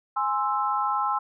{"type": "chord", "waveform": "sine", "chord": "Ab augmented", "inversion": "none", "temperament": "equal", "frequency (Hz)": [830.6, 1046.5, 1318.5], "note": ["Ab5", "C6", "E6"], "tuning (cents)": [0, 0, 0], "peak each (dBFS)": -27, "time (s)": [0.16, 1.19], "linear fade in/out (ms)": 10, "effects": []}